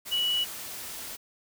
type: tone in noise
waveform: sine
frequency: 2939 Hz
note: F#7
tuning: 12 cents flat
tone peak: -24 dBFS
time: 0.11-0.45 s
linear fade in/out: 20 ms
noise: white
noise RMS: -39 dBFS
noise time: 0.05-1.17 s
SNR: +12 dB
effects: none